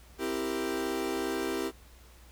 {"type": "chord", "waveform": "40% pulse", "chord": "C dominant seventh", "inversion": "none", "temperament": "equal", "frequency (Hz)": [261.6, 329.6, 392, 466.2], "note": ["C4", "E4", "G4", "Bb4"], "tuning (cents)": [0, 0, 0, 0], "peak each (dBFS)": [-37, -34, -33, -38], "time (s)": [0.18, 1.72], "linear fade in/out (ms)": 50, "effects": ["added 60 Hz sine -53 dBFS peak until 2.31 s", "pink hiss -58 dBFS RMS until 2.31 s"]}